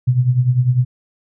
sine tone with tremolo, 125.2 Hz, B2, 24 cents sharp, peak -8 dBFS, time 0.07-0.85 s, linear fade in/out 10 ms, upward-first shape triangle, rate 10 Hz, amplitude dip 80%, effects none

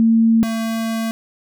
sine / square tone pair in turn, 226.4 / 225.3 Hz, A3 / A3, +50 / +41 cents, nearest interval unison, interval 9 cents, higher first, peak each -10 / -20 dBFS, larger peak first, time 0-0.43 / 0.43-1.11 s, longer second, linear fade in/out 0 ms, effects none

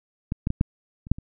clicks, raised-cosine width 5 ms, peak -13 / -11 / -12 / -7 / -27 / -6 / -25 dBFS, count 7, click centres 0.321 / 0.471 / 0.504 / 0.611 / 1.069 / 1.116 / 1.185 s, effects none

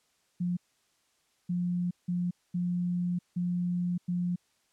sine tone bursts at uneven times, 176.8 Hz, F3, 22 cents sharp, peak -27 dBFS, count 6, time 0.4-0.57 / 1.49-1.91 / 2.08-2.31 / 2.54-3.19 / 3.36-3.98 / 4.08-4.36 s, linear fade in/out 10 ms, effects white hiss -71 dBFS RMS until 4.72 s + low-pass 9000 Hz 12 dB/octave

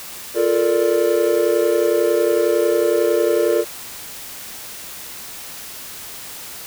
triangle chord, Bb major seventh, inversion second, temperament equal with one note detuned, 349.2 / 435.2 / 466.2 / 587.3 Hz, F4 / A4 / Bb4 / D5, 0 / -19 / 0 / 0 cents, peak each -18 / -18 / -17 / -19 dBFS, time 0.34-3.65 s, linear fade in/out 50 ms, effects white hiss -34 dBFS RMS until 6.66 s

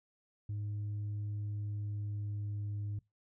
sine tone with pitch glide, 103.83 to 103.05 Hz, G#2 to G#2, 0 to -13 cents, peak -33 dBFS, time 0.49-2.99 s, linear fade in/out 5 ms, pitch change -13 cents, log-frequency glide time 1.39-2.74 s, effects noise-tail reverb RT60 0.2 s tail -24 dB re dry + tanh soft clip ceiling -34 dBFS

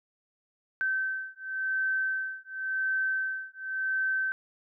sine beating tone pair, 1543 / 1543.92 Hz, G6 / G6, -28 / -27 cents, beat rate 0.92 Hz, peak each -31 dBFS, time 0.81-4.32 s, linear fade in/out 0 ms, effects none

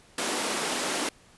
pink high-pass noise, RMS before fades -29 dBFS, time 0.18-1.09 s, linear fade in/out 2 ms, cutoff 240 Hz, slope 24 dB/octave, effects pink hiss -57 dBFS RMS until 1.37 s + resampled to 24000 Hz

